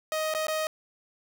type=tone with dropouts; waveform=sawtooth; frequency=626 Hz; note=D#5; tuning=10 cents sharp; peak=-23 dBFS; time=0.12-0.67 s; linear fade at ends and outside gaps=1 ms; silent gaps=0.339-0.348 / 0.469-0.482 s; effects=none

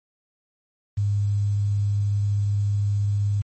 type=tone with quantisation; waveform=sine; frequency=101.9 Hz; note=G#2; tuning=32 cents flat; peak=-19 dBFS; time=0.97-3.42 s; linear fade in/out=10 ms; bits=8; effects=MP3 32 kbps

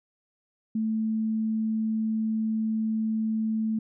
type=tone; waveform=sine; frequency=220 Hz; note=A3; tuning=in tune; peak=-24 dBFS; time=0.75-3.79 s; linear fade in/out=5 ms; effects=none

